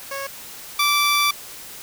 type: tone pair in turn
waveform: 15% pulse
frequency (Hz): 550 / 1165.4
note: C#5 / D6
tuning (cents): -14 / -14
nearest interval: octave + minor second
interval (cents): 1300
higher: second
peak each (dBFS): -21 / -10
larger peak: second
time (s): 0.11-0.27 / 0.79-1.31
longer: second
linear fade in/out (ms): 5
effects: white hiss -38 dBFS RMS until 1.82 s